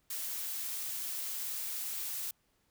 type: noise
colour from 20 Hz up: blue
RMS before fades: -38 dBFS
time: 0.1-2.31 s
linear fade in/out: 5 ms
effects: pink hiss -74 dBFS RMS until 2.7 s